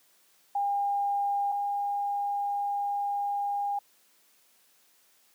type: tone pair in turn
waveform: sine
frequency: 806 / 809.7 Hz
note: G5 / G#5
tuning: +48 / -44 cents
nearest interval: unison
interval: 8 cents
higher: second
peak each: -25 / -27 dBFS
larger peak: first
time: 0.55-1.52 / 1.52-3.79 s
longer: second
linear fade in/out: 5 ms
effects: white hiss -64 dBFS RMS until 5.34 s + high-pass 200 Hz 12 dB/octave